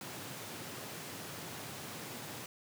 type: high-pass noise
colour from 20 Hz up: pink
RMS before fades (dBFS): -45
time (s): 0.01-2.46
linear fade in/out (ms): 2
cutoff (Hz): 100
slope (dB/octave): 48
effects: none